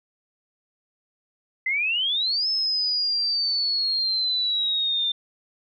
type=exponential two-way sweep; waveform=sine; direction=up then down; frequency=2018 to 5250 to 3575 Hz; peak=-21 dBFS; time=1.66-5.12 s; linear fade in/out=5 ms; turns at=2.48 s; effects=none